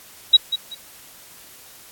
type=tone with echo; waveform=sine; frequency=3854 Hz; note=B7; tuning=43 cents flat; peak=-6 dBFS; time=0.33-0.37 s; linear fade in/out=10 ms; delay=190 ms; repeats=2; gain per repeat=-12 dB; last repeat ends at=0.75 s; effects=white hiss -45 dBFS RMS until 1.91 s + AAC 64 kbps